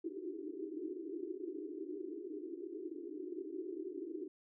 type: band-pass noise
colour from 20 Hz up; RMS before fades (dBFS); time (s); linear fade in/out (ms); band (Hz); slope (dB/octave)
pink; -44; 0.04-4.28; 5; 300 to 400; 96
effects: none